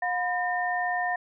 sine tone cluster, 718 / 996 / 1817 Hz, F5 / B5 / A#6, +48 / +14 / -45 cents, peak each -27 / -36 / -29 dBFS, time 0.02-1.16 s, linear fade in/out 5 ms, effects none

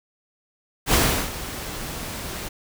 pink noise with ADSR envelope, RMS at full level -17 dBFS, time 0.86-2.49 s, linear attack 74 ms, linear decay 360 ms, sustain -15 dB, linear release 12 ms, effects none

